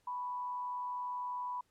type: tone with frequency modulation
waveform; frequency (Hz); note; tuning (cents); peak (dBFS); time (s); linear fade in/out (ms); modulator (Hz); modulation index
sine; 987.8; B5; 0; -36; 0.07-1.61; 5; 132; 0.25
effects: pink hiss -75 dBFS RMS until 1.7 s + low-pass 12000 Hz 12 dB/octave